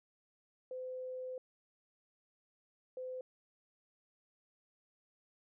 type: tone bursts at uneven times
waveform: sine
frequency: 511 Hz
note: C5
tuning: 41 cents flat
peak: -40 dBFS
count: 2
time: 0.71-1.38 / 2.97-3.21 s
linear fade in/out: 2 ms
effects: none